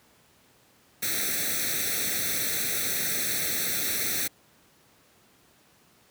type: noise with comb filter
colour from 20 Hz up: white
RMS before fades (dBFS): -28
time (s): 1.02-4.28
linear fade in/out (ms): 10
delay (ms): 0.5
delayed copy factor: +0.95
effects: pink hiss -60 dBFS RMS until 6.1 s + high-pass 100 Hz 12 dB/octave